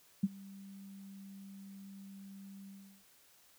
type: tone with ADSR envelope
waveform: sine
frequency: 196 Hz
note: G3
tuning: in tune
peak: -24 dBFS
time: 0.23-3.04 s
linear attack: 9 ms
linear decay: 34 ms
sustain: -24 dB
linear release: 360 ms
effects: white hiss -65 dBFS RMS until 3.58 s